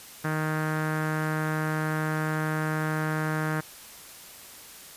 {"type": "tone with low-pass filter", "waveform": "sawtooth", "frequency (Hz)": 155.56, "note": "D#3", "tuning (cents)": 0, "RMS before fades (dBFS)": -28, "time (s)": [0.24, 3.61], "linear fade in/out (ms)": 10, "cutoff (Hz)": 1600, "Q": 3.5, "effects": ["white hiss -46 dBFS RMS until 4.96 s", "resampled to 32000 Hz"]}